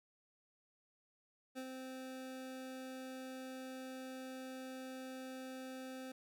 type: tone with ADSR envelope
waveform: 25% pulse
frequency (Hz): 260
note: C4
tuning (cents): -11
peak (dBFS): -38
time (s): 1.55-6.12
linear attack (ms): 30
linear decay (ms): 65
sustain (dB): -4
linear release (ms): 5
effects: none